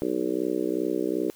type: harmonic tone with a mistuned harmonic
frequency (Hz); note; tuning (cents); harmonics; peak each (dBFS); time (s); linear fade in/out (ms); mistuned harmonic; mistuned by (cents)
62.6; B1; +24; 3 / 4 / 5 / 6 / 7 / 8 / 9; -39 / -35 / -28 / -29 / -31 / -38 / -37; 0.02-1.3; 0; 3; -19
effects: white hiss -54 dBFS RMS until 1.35 s